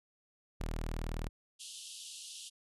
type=tone; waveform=sawtooth; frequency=39.66 Hz; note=D#1; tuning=34 cents sharp; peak=-32 dBFS; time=0.6-1.29 s; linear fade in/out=10 ms
type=band-pass noise; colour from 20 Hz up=pink; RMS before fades=-48 dBFS; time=1.59-2.5 s; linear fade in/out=20 ms; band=2800 to 11000 Hz; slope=96 dB/octave
effects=resampled to 32000 Hz